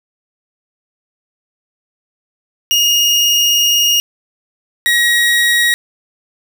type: tone pair in turn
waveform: 30% pulse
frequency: 2854 / 1899 Hz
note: F7 / A#6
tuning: +37 / +32 cents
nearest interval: perfect fifth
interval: 705 cents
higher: first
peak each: -7 dBFS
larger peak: neither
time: 2.71-4 / 4.86-5.74 s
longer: first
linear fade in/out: 0 ms
effects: none